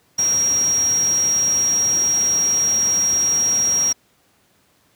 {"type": "tone in noise", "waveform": "sine", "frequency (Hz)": 5640, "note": "F8", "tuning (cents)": 16, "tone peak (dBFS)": -15, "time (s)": [0.18, 3.93], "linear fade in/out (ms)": 10, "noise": "pink", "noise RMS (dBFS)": -31, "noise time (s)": [0.18, 3.93], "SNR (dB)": 13, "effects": ["pink hiss -59 dBFS RMS until 4.95 s", "high-pass 100 Hz 12 dB/octave"]}